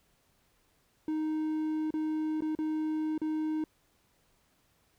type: tone with dropouts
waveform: triangle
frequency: 311.1 Hz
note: D#4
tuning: in tune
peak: -27 dBFS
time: 1.08-3.64 s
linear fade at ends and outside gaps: 2 ms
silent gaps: 1.906-1.939 / 2.407-2.421 / 2.551-2.588 / 3.179-3.216 s
effects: pink hiss -70 dBFS RMS until 4.98 s